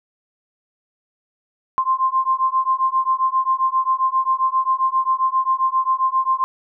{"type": "beating tone pair", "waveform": "sine", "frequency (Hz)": [1046.5, 1054], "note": ["C6", "C6"], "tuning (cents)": [0, 12], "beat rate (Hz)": 7.5, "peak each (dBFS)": -19, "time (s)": [1.78, 6.44], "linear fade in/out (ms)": 0, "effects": []}